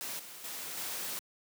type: noise with level steps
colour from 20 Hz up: white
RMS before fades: -39 / -48 / -41 / -38 dBFS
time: 0.01-1.19 s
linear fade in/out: 0 ms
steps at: 0.19 / 0.44 / 0.77 s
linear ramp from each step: 5 ms
effects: high-pass 150 Hz 12 dB/octave